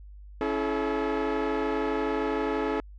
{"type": "chord", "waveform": "sawtooth", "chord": "A major", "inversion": "first", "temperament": "equal with one note detuned", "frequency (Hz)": [277.2, 329.6, 429.2], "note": ["C#4", "E4", "A4"], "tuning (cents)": [0, 0, -43], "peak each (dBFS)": [-27, -28, -24], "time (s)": [0.41, 2.8], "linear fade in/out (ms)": 0, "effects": ["added 50 Hz sine -43 dBFS peak until 2.98 s", "low-pass 2000 Hz 12 dB/octave"]}